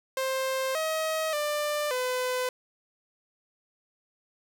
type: tone with pitch steps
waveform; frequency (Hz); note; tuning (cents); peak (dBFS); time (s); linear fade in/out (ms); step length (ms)
sawtooth; 527 / 634 / 594 / 505; C5 / D#5 / D5 / B4; +12 / +32 / +20 / +39; -23; 0.17-2.49; 2; 580
effects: none